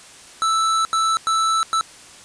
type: tone bursts at uneven times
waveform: square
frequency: 1318.5 Hz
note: E6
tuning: in tune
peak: -17 dBFS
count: 4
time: 0.42-0.85 / 0.93-1.17 / 1.27-1.63 / 1.73-1.81 s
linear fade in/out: 0 ms
effects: white hiss -43 dBFS RMS until 2.24 s + resampled to 22050 Hz